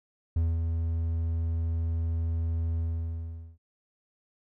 triangle tone with ADSR envelope, 82.41 Hz, E2, in tune, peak -20 dBFS, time 0.36-3.58 s, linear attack 5 ms, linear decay 210 ms, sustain -4 dB, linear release 790 ms, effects none

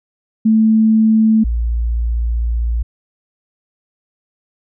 sine tone pair in turn, 220 / 57.77 Hz, A3 / A#1, 0 / -15 cents, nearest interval octave + major seventh, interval 2315 cents, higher first, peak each -8 / -14 dBFS, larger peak first, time 0.45-1.44 / 1.44-2.83 s, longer second, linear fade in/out 10 ms, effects none

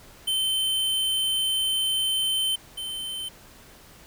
square tone pair in turn, 3085 / 3085 Hz, G7 / G7, -28 / -28 cents, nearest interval unison, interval 0 cents, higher neither, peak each -23 / -31 dBFS, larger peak first, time 0.27-2.56 / 2.77-3.29 s, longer first, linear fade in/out 10 ms, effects pink hiss -50 dBFS RMS until 4.06 s

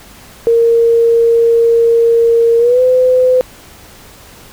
sine tone with pitch glide, 463.3 to 508.2 Hz, A#4 to B4, -11 to +49 cents, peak -6 dBFS, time 0.47-3.41 s, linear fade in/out 0 ms, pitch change +160 cents, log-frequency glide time 2.58-2.81 s, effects pink hiss -38 dBFS RMS until 4.52 s

